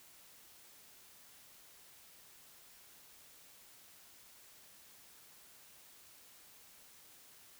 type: silence
effects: white hiss -60 dBFS RMS until 7.59 s